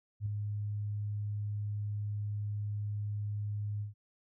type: tone with ADSR envelope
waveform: sine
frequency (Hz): 103.83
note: G#2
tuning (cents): 0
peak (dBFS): -29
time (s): 0.2-3.94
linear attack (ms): 61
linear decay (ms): 3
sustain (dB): -4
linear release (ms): 130
effects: none